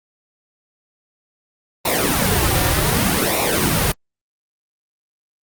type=noise with flanger; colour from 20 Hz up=pink; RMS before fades=-17 dBFS; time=1.85-3.92 s; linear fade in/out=5 ms; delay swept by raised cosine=0.62 to 4.72 ms; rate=0.65 Hz; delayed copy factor=-0.85; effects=Opus 32 kbps